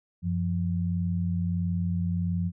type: tone pair together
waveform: sine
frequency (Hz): 92.5 / 174.01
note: F#2 / F3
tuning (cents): 0 / -6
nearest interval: major seventh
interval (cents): 1094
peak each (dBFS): -28 / -27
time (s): 0.22-2.52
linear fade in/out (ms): 50
effects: none